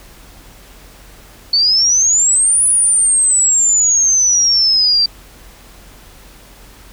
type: exponential two-way sweep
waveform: sine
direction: up then down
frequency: 4435 to 9956 to 4649 Hz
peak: -9 dBFS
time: 1.53-5.06 s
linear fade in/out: 5 ms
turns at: 2.65 s
effects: added 45 Hz sine -42 dBFS peak until 6.92 s + pink hiss -42 dBFS RMS until 6.92 s